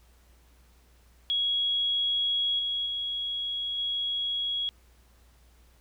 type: tone with level steps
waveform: sine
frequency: 3322 Hz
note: G#7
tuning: in tune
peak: -24 / -27 / -29 / -27 dBFS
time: 1.3-4.69 s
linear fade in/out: 0 ms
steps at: 2.59 / 2.86 / 3.78 s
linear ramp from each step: 2 ms
effects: added 60 Hz sine -57 dBFS peak until 5.8 s + pink hiss -64 dBFS RMS until 5.8 s